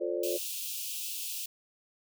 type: chord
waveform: sine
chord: D minor seventh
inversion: first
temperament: just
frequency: 352.4 / 440.5 / 528.6 / 587.3 Hz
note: F4 / A4 / C5 / D5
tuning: +16 / +2 / +18 / 0 cents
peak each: -33 / -36 / -35 / -36 dBFS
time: 0-0.38 s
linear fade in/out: 20 ms
type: high-pass noise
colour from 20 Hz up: white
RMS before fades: -37 dBFS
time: 0.23-1.46 s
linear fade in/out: 5 ms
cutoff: 2500 Hz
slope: 96 dB/octave
effects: none